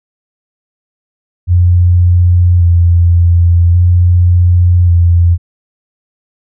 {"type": "tone with vibrato", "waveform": "sine", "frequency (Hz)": 87.31, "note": "F2", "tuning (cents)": 0, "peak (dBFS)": -4, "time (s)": [1.47, 5.38], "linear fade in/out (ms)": 50, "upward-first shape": "square", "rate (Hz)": 0.44, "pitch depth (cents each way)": 23, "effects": []}